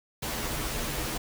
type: noise with comb filter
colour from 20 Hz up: pink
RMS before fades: -32 dBFS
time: 0.22-1.18 s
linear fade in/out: 10 ms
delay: 11 ms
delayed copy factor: -1
effects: none